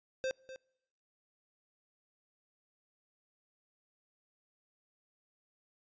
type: tone with echo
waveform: square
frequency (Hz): 523.3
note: C5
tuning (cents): 0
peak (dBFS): -33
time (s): 0.24-0.31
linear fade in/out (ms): 0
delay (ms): 250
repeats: 1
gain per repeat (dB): -13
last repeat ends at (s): 0.56
effects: noise-tail reverb RT60 0.9 s tail -26 dB re dry + resampled to 16000 Hz